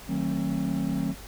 triangle chord, D# diminished seventh, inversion none, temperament just, 155.56 / 186.68 / 224 / 268.8 Hz, D#3 / F#3 / A3 / C4, 0 / +16 / +31 / +47 cents, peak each -30 / -28 / -30 / -28 dBFS, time 0.07-1.15 s, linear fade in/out 50 ms, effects added 50 Hz sine -45 dBFS peak until 1.27 s + pink hiss -45 dBFS RMS until 1.27 s

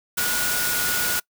sine tone in noise, 1451 Hz, F#6, 34 cents flat, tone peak -27 dBFS, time 0.17-1.2 s, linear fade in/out 10 ms, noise white, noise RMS -24 dBFS, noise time 0.17-1.2 s, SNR -6 dB, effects noise-tail reverb RT60 0.1 s tail -24 dB re dry

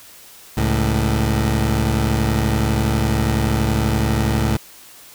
20% pulse tone pair together, 69.3 / 110 Hz, C#2 / A2, 0 / 0 cents, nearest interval minor sixth, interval 800 cents, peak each -14 dBFS, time 0.57-4.57 s, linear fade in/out 5 ms, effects white hiss -43 dBFS RMS until 5.14 s

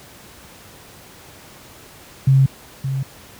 sine tone with echo, 134.6 Hz, C3, 49 cents sharp, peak -9 dBFS, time 2.27-2.46 s, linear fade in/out 5 ms, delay 570 ms, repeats 1, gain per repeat -10 dB, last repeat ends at 3.03 s, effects pink hiss -43 dBFS RMS until 3.39 s + high-pass 60 Hz 12 dB/octave

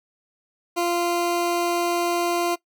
20% pulse tone, 346.5 Hz, F4, 14 cents flat, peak -16 dBFS, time 0.76-2.56 s, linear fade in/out 20 ms, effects noise-tail reverb RT60 0.1 s tail -20 dB re dry

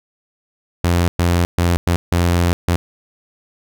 sawtooth tone bursts at uneven times, 86.8 Hz, F2, 10 cents flat, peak -9 dBFS, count 6, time 0.84-1.08 / 1.19-1.45 / 1.58-1.77 / 1.87-1.96 / 2.12-2.53 / 2.68-2.76 s, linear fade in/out 0 ms, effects none

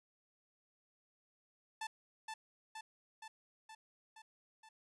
sawtooth tone with echo, 880 Hz, A5, in tune, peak -36 dBFS, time 1.81-1.87 s, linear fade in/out 5 ms, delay 470 ms, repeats 6, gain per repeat -3 dB, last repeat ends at 4.69 s, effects resampled to 24000 Hz

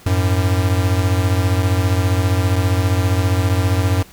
square beating tone pair, 91.6 / 106.6 Hz, F#2 / G#2, -17 / +46 cents, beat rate 15 Hz, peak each -16 / -20 dBFS, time 0.06-4.03 s, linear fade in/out 5 ms, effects pink hiss -44 dBFS RMS until 4.12 s

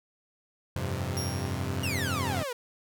sawtooth chord, F suspended second, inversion none, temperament equal with one note detuned, 87.31 / 99.02 / 130.81 Hz, F2 / G2 / C3, 0 / +18 / 0 cents, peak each -30 dBFS, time 0.76-2.43 s, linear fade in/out 0 ms
sawtooth tone with exponential decay, 5588 Hz, F8, in tune, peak -29 dBFS, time 1.17-1.86 s, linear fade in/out 2 ms, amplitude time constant 150 ms
sawtooth exponential sweep, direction down, 2925 to 462.8 Hz, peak -28 dBFS, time 1.83-2.53 s, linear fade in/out 5 ms
effects none

